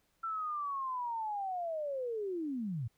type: linear sweep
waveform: sine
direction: down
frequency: 1348 to 104.5 Hz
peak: -34 dBFS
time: 0.23-2.88 s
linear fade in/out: 10 ms
effects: pink hiss -75 dBFS RMS until 2.97 s